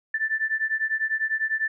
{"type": "beating tone pair", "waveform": "sine", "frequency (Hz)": [1760, 1770], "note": ["A6", "A6"], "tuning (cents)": [0, 10], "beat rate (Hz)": 10, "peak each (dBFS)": -26, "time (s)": [0.14, 1.68], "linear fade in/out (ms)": 5, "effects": []}